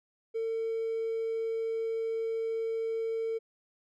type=tone with hard clipping; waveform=triangle; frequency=451.3 Hz; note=A4; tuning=44 cents sharp; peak=-30 dBFS; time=0.34-3.39 s; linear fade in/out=20 ms; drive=4 dB; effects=none